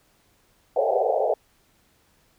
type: band-pass noise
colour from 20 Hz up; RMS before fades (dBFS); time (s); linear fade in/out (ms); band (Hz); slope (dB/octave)
white; -22; 0.76-1.34; 5; 410 to 790; 96
effects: pink hiss -63 dBFS RMS until 2.38 s

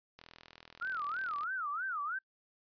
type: click train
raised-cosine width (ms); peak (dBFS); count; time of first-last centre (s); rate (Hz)
0.2; -33; 52; 0.19-1.434; 41
type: tone with vibrato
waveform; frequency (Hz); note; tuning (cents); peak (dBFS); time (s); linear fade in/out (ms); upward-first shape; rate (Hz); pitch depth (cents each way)
sine; 1339; E6; +27; -34; 0.81-2.19; 10; sine; 3.1; 270
effects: noise-tail reverb RT60 0.1 s tail -26 dB re dry + resampled to 11025 Hz

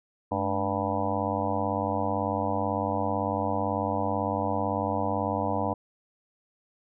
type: harmonic tone with a mistuned harmonic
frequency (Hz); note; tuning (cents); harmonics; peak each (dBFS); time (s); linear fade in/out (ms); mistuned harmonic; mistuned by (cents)
98; G2; 0; 1 / 2 / 3 / 5 / 6 / 7 / 8 / 9 / 10; -34 / -34 / -34 / -34 / -34 / -34 / -34 / -34 / -34; 0.31-5.74; 10; 2; +130
effects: none

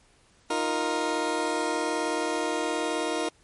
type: chord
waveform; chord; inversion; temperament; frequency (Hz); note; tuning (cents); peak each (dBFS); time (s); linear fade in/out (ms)
20% pulse; Eb suspended second; none; just; 311.1 / 350 / 466.7; Eb4 / F4 / Bb4; 0 / +4 / +2; -25 / -26 / -25; 0.5-3.29; 5
effects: pink hiss -61 dBFS RMS until 3.43 s + MP3 48 kbps

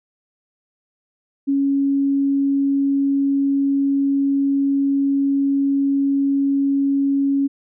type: tone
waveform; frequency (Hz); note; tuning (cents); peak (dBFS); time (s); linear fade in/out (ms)
sine; 277.2; C#4; 0; -15; 1.47-7.48; 20
effects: none

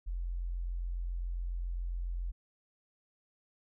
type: tone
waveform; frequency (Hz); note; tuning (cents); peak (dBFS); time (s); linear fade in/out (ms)
sine; 43.65; F1; 0; -33; 0.06-2.32; 20
effects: none

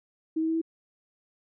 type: tone with pitch steps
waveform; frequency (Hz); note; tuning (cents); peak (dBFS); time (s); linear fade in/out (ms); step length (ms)
sine; 318.7 / 321.5 / 324.3 / 327.1; D#4 / E4 / E4 / E4; +42 / -43 / -28 / -13; -24; 0.36-0.616; 10; 64
effects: none

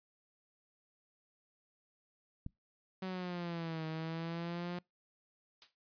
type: click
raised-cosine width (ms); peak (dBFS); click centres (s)
5; -29; 2.464
type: exponential two-way sweep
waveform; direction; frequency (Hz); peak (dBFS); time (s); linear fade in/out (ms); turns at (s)
sawtooth; down then up; 189 to 158.1 to 177.6; -34; 3.02-4.79; 5; 3.86
type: noise with exponential decay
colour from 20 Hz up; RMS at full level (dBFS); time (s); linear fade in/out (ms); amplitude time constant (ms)
blue; -44; 5.62-5.75; 0; 27
effects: noise-tail reverb RT60 0.2 s tail -26 dB re dry + resampled to 11025 Hz

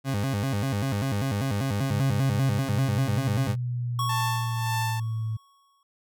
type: tone with vibrato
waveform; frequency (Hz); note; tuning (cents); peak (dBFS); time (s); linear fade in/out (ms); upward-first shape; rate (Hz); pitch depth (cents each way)
30% pulse; 117.2; A#2; +10; -22; 0.04-3.56; 50; square; 5.1; 250
type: exponential sweep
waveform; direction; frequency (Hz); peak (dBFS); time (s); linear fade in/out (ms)
sine; down; 137.9 to 110; -26; 1.81-5.37; 10
type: tone with exponential decay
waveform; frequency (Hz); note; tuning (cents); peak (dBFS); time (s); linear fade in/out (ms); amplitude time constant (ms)
square; 1108.7; C#6; 0; -26; 3.99-5.83; 2; 400
type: tone with tremolo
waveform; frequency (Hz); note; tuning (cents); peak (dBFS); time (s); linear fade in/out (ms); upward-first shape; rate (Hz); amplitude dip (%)
sawtooth; 887; A5; +14; -23; 4.09-5; 5; sine; 1.8; 65
effects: none

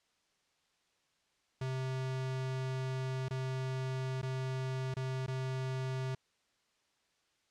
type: tone with dropouts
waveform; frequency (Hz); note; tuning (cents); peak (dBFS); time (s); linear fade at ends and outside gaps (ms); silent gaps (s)
square; 130.81; C3; 0; -35; 1.61-6.15; 5; 3.285-3.307 / 4.216-4.228 / 4.941-4.966 / 5.264-5.279
effects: white hiss -75 dBFS RMS until 7.5 s + low-pass 6000 Hz 12 dB/octave

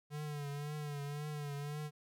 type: tone with vibrato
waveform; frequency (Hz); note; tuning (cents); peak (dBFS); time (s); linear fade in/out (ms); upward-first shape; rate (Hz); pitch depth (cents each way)
square; 146.5; D3; -4; -40; 0.1-1.91; 50; triangle; 1.9; 61
effects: none

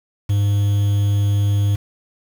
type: tone with quantisation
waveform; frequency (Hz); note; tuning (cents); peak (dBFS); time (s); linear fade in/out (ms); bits
triangle; 101.6; G#2; -38; -12; 0.29-1.76; 10; 6
effects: none

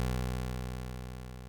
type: tone with level ramp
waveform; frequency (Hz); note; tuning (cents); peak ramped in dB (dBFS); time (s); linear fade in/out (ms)
20% pulse; 62.6; B1; +24; -24 to -39; 0-1.48; 0
effects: none

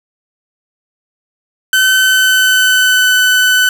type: tone with pitch glide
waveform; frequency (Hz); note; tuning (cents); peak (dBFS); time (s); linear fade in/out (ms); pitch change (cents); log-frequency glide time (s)
30% pulse; 1527 to 1504.2; G6 to F#6; -46 to +28; -5; 1.73-3.69; 2; -26; 1.97-3.11
effects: none

